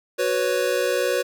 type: chord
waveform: square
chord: F# suspended fourth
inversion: none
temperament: equal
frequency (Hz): 370 / 493.9 / 554.4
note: F#4 / B4 / C#5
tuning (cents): 0 / 0 / 0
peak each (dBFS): -27 / -24 / -25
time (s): 0.18-1.23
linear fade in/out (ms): 20
effects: none